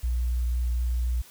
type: tone with vibrato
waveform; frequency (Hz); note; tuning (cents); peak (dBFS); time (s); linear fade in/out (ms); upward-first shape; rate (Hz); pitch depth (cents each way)
sine; 60.5; B1; -35; -23; 0.03-1.22; 10; sine; 4; 8
effects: white hiss -51 dBFS RMS until 1.3 s